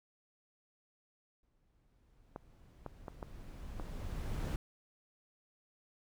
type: noise with exponential growth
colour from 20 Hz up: brown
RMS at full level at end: -35 dBFS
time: 1.43-4.56 s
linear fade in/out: 2 ms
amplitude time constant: 680 ms
type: clicks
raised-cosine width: 1 ms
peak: -28 dBFS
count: 5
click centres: 2.361 / 2.863 / 3.082 / 3.228 / 3.798 s
effects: none